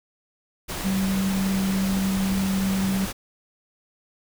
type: tone in noise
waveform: sine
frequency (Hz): 192.4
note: G3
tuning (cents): -32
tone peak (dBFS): -21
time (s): 0.84-3.06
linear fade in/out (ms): 20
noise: pink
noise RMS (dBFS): -31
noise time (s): 0.68-3.13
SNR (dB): +7
effects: none